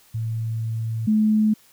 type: tone pair in turn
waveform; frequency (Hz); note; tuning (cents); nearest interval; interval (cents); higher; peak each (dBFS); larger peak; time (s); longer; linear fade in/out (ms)
sine; 112.4 / 215; A2 / A3; +37 / -40; major seventh; 1123; second; -23 / -15; second; 0.14-1.07 / 1.07-1.54; first; 10
effects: white hiss -55 dBFS RMS until 1.72 s